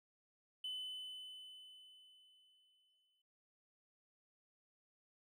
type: tone with exponential decay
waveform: triangle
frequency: 3019 Hz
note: F#7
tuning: 34 cents sharp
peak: -38 dBFS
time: 0.64-3.22 s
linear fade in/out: 5 ms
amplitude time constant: 560 ms
effects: tanh soft clip ceiling -36 dBFS